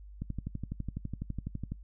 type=click train; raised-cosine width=5 ms; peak=-23 dBFS; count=19; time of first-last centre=0.22-1.72 s; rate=12 Hz; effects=noise-tail reverb RT60 0.1 s tail -21 dB re dry + added 50 Hz sine -46 dBFS peak until 1.83 s